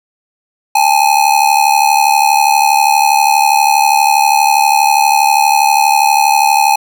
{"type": "ring-modulated tone", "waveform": "square", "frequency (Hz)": 841, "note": "G#5", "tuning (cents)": 22, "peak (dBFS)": -5, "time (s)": [0.75, 6.76], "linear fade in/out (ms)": 5, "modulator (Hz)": 36.2, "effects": []}